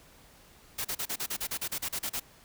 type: noise bursts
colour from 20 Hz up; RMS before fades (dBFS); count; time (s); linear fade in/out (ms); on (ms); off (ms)
white; -33; 14; 0.78-2.2; 10; 68; 36
effects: pink hiss -57 dBFS RMS until 2.44 s